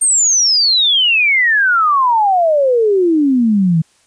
sine exponential sweep, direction down, 8840 to 155.56 Hz, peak -9 dBFS, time 0.01-3.82 s, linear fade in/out 10 ms, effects white hiss -54 dBFS RMS until 4.06 s + resampled to 22050 Hz

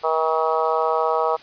harmonic tone, 159.7 Hz, D#3, 45 cents sharp, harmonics 3 / 4 / 5 / 6 / 7 / 8, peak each -23 / -24 / -25 / -26 / -26 / -27 dBFS, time 0.03-1.37 s, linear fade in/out 20 ms, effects white hiss -44 dBFS RMS until 1.42 s + resampled to 11025 Hz

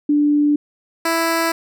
sine / 10% pulse tone pair in turn, 293.7 / 330.4 Hz, D4 / E4, 0 / +4 cents, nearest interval major second, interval 204 cents, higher second, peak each -12 / -8 dBFS, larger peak second, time 0.09-0.56 / 1.05-1.52 s, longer neither, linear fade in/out 5 ms, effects none

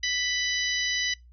harmonic tone with a mistuned harmonic, 987.8 Hz, B5, in tune, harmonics 2 / 3 / 4 / 5 / 6, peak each -29 / -31 / -32 / -33 / -34 dBFS, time 0.03-1.14 s, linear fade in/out 5 ms, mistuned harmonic 3, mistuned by +17 cents, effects noise-tail reverb RT60 0.2 s tail -24 dB re dry + added 60 Hz sine -49 dBFS peak until 1.32 s

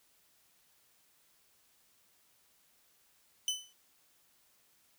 25% pulse tone with exponential decay, 3015 Hz, F#7, 32 cents sharp, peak -24 dBFS, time 3.48-3.73 s, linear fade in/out 1 ms, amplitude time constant 54 ms, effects white hiss -69 dBFS RMS until 4.98 s

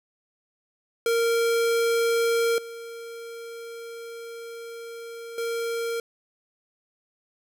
square tone with level steps, 463.3 Hz, A#4, 11 cents flat, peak -21 / -37 / -27 dBFS, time 1.06-6 s, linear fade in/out 2 ms, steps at 2.58 / 5.38 s, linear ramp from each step 2 ms, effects none

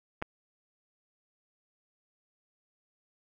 clicks, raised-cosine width 0.5 ms, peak -30 / -17 dBFS, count 2, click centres 0.218 / 0.224 s, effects none

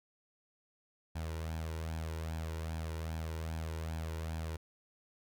sawtooth tone with flanger, 80.6 Hz, E2, 38 cents flat, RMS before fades -39 dBFS, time 1.15-4.57 s, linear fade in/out 10 ms, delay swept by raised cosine 1.2 to 2.14 ms, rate 2.5 Hz, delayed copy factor +0.55, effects none

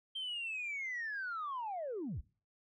sine linear sweep, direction down, 3167 to 41.2 Hz, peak -36 dBFS, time 0.15-2.21 s, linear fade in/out 10 ms, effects noise-tail reverb RT60 0.4 s tail -23 dB re dry + tanh soft clip ceiling -34 dBFS

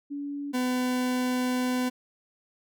sine / 40% pulse tone pair in turn, 285.4 / 251.5 Hz, D4 / B3, -49 / +32 cents, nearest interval major second, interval 219 cents, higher first, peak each -31 / -24 dBFS, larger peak second, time 0.1-0.53 / 0.53-1.9 s, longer second, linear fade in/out 20 ms, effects none

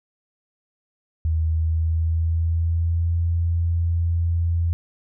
sine tone with pitch glide, 80 to 84.51 Hz, D#2 to E2, +49 to +44 cents, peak -18 dBFS, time 1.25-4.73 s, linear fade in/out 0 ms, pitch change +95 cents, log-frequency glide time 1.47-3.16 s, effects none

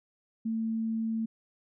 sine tone, 224 Hz, A3, 31 cents sharp, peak -28 dBFS, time 0.45-1.26 s, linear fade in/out 10 ms, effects none

